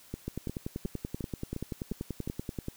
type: two click trains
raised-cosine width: 3 ms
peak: -21 / -22 dBFS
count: 26 / 7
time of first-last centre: 0.28-2.684 / 0.14-2.275 s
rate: 10.4 / 2.81 Hz
effects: white hiss -56 dBFS RMS until 2.76 s